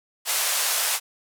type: band-pass noise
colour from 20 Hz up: white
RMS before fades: -24 dBFS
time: 0.25-1 s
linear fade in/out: 50 ms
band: 570 to 13000 Hz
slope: 24 dB/octave
effects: none